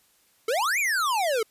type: exponential two-way sweep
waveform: square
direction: up then down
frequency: 420.3 to 2489 to 420.3 Hz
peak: -23 dBFS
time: 0.48-1.43 s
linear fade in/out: 5 ms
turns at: 0.79 s
effects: white hiss -63 dBFS RMS until 1.5 s + resampled to 32000 Hz